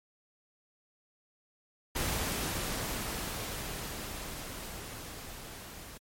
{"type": "noise with level ramp", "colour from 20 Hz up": "pink", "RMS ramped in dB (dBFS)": [-32, -47], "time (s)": [1.95, 5.98], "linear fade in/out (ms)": 10, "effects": ["MP3 64 kbps"]}